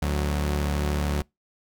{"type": "tone pair together", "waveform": "sawtooth", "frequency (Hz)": [73, 183.95], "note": ["D2", "F#3"], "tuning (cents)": [-10, -10], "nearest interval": "octave + major third", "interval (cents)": 1600, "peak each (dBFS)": [-20, -27], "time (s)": [0.02, 1.22], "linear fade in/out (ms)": 5, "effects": ["noise-tail reverb RT60 0.2 s tail -26 dB re dry"]}